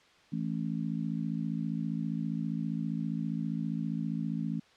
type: harmonic tone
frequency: 55 Hz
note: A1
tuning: in tune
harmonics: 3 / 4 / 5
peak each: -34 / -34 / -38 dBFS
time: 0.32-4.6 s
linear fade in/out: 10 ms
effects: white hiss -61 dBFS RMS until 4.76 s + low-pass 4000 Hz 12 dB/octave